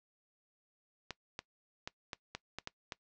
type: clicks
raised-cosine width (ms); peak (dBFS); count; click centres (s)
0.2; -22; 8; 1.107 / 1.391 / 1.875 / 2.132 / 2.35 / 2.586 / 2.674 / 2.922
effects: noise-tail reverb RT60 0.1 s tail -21 dB re dry + low-pass 7000 Hz 12 dB/octave